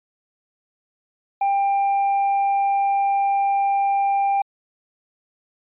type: tone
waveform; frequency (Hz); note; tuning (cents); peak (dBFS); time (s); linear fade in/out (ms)
triangle; 794; G5; +22; -15; 1.41-4.42; 5
effects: resampled to 8000 Hz